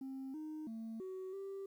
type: tone with pitch steps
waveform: sine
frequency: 266.4 / 309.4 / 224.5 / 375.7 / 391.1 Hz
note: C4 / D#4 / A3 / F#4 / G4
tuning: +31 / -10 / +35 / +26 / -4 cents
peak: -40 dBFS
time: 0.01-1.66 s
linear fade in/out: 5 ms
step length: 330 ms
effects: tanh soft clip ceiling -41 dBFS + 12-bit